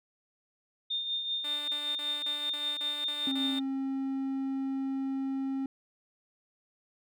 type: tone with tremolo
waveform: sine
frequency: 3633 Hz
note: A#7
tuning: 45 cents flat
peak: -28 dBFS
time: 0.9-3.6 s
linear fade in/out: 10 ms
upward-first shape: triangle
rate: 5.2 Hz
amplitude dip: 55%
type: tone bursts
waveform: 5% pulse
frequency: 293.7 Hz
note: D4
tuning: in tune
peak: -31 dBFS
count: 8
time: 1.44-3.591 s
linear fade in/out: 5 ms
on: 240 ms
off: 33 ms
type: tone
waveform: triangle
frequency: 269 Hz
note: C4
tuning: 48 cents sharp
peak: -28 dBFS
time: 3.27-5.66 s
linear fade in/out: 2 ms
effects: none